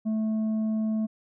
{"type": "tone with tanh clipping", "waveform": "triangle", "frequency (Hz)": 218.4, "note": "A3", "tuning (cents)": -13, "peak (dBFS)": -25, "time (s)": [0.05, 1.07], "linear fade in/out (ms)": 20, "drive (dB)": 9, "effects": []}